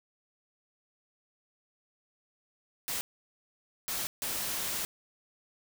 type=noise bursts at uneven times; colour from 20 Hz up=white; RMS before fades=-34 dBFS; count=3; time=2.88-3.01 / 3.88-4.07 / 4.22-4.85 s; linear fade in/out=0 ms; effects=none